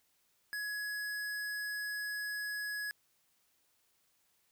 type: tone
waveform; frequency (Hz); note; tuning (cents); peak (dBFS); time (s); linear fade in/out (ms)
square; 1680; G#6; +19; -37; 0.53-2.91; 0
effects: white hiss -74 dBFS RMS until 4.51 s